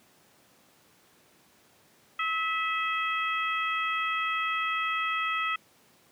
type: harmonic tone with a mistuned harmonic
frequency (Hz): 646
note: E5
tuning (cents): -35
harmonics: 2 / 3 / 4 / 5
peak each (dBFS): -29 / -33 / -33 / -38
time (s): 2.19-5.56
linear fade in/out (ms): 5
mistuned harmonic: 3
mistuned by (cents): +32
effects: pink hiss -61 dBFS RMS until 6.11 s + high-pass 150 Hz 12 dB/octave